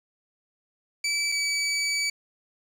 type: tone pair in turn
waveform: 20% pulse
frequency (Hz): 2310 / 2290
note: D7 / D7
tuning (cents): -29 / -44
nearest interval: unison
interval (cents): 15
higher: first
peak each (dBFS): -19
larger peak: neither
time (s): 1.04-1.32 / 1.32-2.1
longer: second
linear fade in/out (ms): 5
effects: low-pass 11000 Hz 12 dB/octave + 8-bit